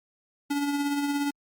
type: tone with tremolo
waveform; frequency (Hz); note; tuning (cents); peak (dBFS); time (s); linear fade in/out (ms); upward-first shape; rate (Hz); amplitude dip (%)
square; 285.7; D4; -48; -24; 0.5-1.31; 10; triangle; 17; 45
effects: Opus 48 kbps